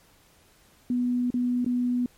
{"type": "tone with dropouts", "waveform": "sine", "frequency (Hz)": 246, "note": "B3", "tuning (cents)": -7, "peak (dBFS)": -22, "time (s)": [0.9, 2.06], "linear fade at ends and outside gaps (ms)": 2, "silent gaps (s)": [[1.304, 1.341], [1.646, 1.662]], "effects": ["pink hiss -59 dBFS RMS until 2.17 s", "MP3 64 kbps"]}